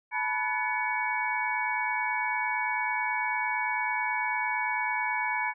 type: tone cluster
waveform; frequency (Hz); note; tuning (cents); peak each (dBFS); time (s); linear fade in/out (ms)
sine; 866 / 975 / 1490 / 1720 / 2245; A5 / B5 / F#6 / A6 / C#7; -28 / -23 / +12 / -40 / +21; -33 / -32 / -39 / -34 / -31; 0.11-5.54; 50
effects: none